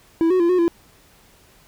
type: tone with pitch steps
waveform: triangle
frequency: 329.3 / 369.5 / 341.4 / 364.1 / 339.2 Hz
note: E4 / F#4 / F4 / F#4 / E4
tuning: -2 / -2 / -39 / -28 / +50 cents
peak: -12 dBFS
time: 0.21-0.68 s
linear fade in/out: 0 ms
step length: 94 ms
effects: pink hiss -53 dBFS RMS until 1.67 s